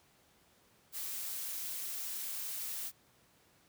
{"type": "noise", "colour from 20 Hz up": "blue", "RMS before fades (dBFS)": -40, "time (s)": [0.92, 2.92], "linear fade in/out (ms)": 50, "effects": ["pink hiss -67 dBFS RMS until 3.68 s", "high-pass 80 Hz 12 dB/octave"]}